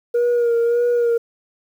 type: tone with vibrato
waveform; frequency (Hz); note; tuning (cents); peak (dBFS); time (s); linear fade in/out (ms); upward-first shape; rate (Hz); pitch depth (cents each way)
sine; 474; A#4; +29; -12; 0.14-1.18; 10; sine; 1.7; 31
effects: tanh soft clip ceiling -13 dBFS + 8-bit